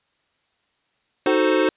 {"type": "chord", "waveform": "square", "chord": "D# diminished seventh", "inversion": "none", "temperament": "equal", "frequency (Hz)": [311.1, 370, 440, 523.3], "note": ["D#4", "F#4", "A4", "C5"], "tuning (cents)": [0, 0, 0, 0], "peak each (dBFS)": [-22, -22, -24, -22], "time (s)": [1.26, 1.69], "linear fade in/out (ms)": 2}
{"type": "tone with exponential decay", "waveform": "sine", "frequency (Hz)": 760, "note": "F#5", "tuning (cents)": 46, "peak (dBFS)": -23, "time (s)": [1.27, 1.48], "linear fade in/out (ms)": 2, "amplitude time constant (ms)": 44}
{"effects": ["white hiss -68 dBFS RMS until 1.76 s", "resampled to 8000 Hz"]}